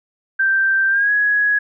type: tone with pitch glide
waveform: sine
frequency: 1568 to 1670.9 Hz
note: G6 to G#6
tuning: 0 to +10 cents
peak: -13 dBFS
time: 0.39-1.59 s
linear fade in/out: 10 ms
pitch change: +110 cents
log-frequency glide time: 0.89-1.11 s
effects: none